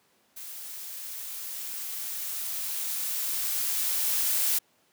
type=noise with level ramp; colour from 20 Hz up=blue; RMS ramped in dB=-41 to -25 dBFS; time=0.36-4.59 s; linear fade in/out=10 ms; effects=pink hiss -66 dBFS RMS until 4.92 s + high-pass 200 Hz 12 dB/octave